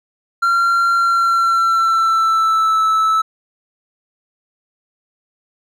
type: tone with pitch glide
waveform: triangle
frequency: 1376 to 1309.3 Hz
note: F6 to E6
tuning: -26 to -12 cents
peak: -10 dBFS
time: 0.42-3.22 s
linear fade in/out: 10 ms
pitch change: -86 cents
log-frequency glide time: 0.94-2.82 s
effects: none